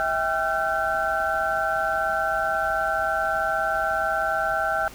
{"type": "tone cluster", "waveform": "sine", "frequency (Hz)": [648, 792, 1362, 1531], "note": ["E5", "G5", "F6", "G6"], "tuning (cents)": [-30, 18, -44, -41], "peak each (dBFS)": -27, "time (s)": [0, 4.88], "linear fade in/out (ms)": 0, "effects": ["added 50 Hz sine -45 dBFS peak until 4.94 s", "pink hiss -44 dBFS RMS until 4.94 s"]}